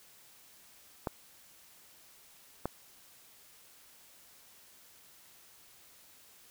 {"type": "clicks", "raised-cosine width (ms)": 1, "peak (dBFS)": -18, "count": 2, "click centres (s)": [1.072, 2.656], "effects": ["white hiss -59 dBFS RMS until 6.5 s"]}